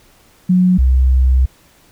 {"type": "tone pair in turn", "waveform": "sine", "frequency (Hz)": [182.3, 64.45], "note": ["F#3", "C2"], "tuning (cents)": [-25, -26], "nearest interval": "octave + tritone", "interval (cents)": 1801, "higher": "first", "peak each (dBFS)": -8, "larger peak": "neither", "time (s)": [[0.49, 0.78], [0.78, 1.46]], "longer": "second", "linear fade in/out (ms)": 10, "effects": ["pink hiss -50 dBFS RMS until 1.91 s"]}